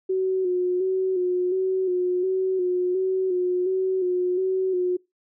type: tone with vibrato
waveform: sine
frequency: 368.8 Hz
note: F#4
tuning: 6 cents flat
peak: -20 dBFS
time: 0.09-4.97 s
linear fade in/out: 10 ms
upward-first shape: square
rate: 1.4 Hz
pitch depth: 36 cents each way
effects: noise-tail reverb RT60 0.2 s tail -23 dB re dry